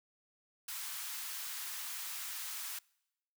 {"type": "high-pass noise", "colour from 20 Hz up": "white", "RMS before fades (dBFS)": -42, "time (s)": [0.68, 2.79], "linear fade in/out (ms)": 5, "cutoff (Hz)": 950, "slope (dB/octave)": 24, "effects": ["noise-tail reverb RT60 0.9 s tail -26 dB re dry"]}